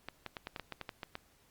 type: clicks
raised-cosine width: 0.3 ms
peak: -24 dBFS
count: 11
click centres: 0.086 / 0.263 / 0.368 / 0.471 / 0.562 / 0.597 / 0.723 / 0.813 / 0.892 / 1.032 / 1.154 s
effects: pink hiss -67 dBFS RMS until 1.5 s + Opus 48 kbps